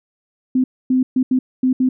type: tone bursts at uneven times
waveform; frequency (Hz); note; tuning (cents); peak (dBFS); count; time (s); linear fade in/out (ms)
sine; 257; C4; -31; -12; 6; 0.55-0.64 / 0.9-1.03 / 1.16-1.23 / 1.31-1.39 / 1.63-1.73 / 1.8-1.89; 5
effects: none